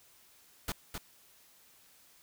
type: noise with echo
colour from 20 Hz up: pink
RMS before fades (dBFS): -35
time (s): 0.68-0.72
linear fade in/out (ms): 2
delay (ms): 260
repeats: 1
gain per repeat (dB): -5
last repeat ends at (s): 0.98
effects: white hiss -62 dBFS RMS until 2.22 s